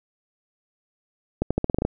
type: accelerating click train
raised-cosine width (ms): 2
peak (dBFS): -8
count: 9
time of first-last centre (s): 1.42-1.85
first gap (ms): 86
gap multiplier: 0.86
effects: none